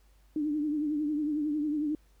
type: tone with vibrato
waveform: sine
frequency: 299.7 Hz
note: D4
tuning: 35 cents sharp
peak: -27 dBFS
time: 0.36-1.95 s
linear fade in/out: 2 ms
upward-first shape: triangle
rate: 11 Hz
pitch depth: 77 cents each way
effects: added 50 Hz sine -59 dBFS peak until 2.2 s + pink hiss -69 dBFS RMS until 2.2 s